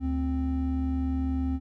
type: tone pair together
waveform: triangle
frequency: 73.42 / 262.4 Hz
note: D2 / C4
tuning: 0 / +5 cents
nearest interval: octave + minor seventh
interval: 2205 cents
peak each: -26 dBFS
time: 0-1.6 s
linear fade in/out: 50 ms
effects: none